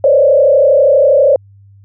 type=tone with frequency modulation; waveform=sine; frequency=560 Hz; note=C#5; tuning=18 cents sharp; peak=-5 dBFS; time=0.04-1.36 s; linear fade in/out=2 ms; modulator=32.4 Hz; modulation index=1.5; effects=added 99 Hz sine -39 dBFS peak until 1.84 s